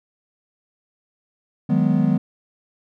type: chord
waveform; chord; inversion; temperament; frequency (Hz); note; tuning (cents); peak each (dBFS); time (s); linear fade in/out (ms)
triangle; G# minor seventh; second; equal with one note detuned; 156.83 / 185 / 207.7 / 246.9; D#3 / F#3 / G#3 / B3; +14 / 0 / 0 / 0; -19; 1.69-2.18; 10
effects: none